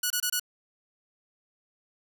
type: tone bursts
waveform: 5% pulse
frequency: 1466 Hz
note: F#6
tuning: 16 cents flat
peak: -14 dBFS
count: 4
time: 0.03-0.397 s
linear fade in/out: 5 ms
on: 73 ms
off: 25 ms
effects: none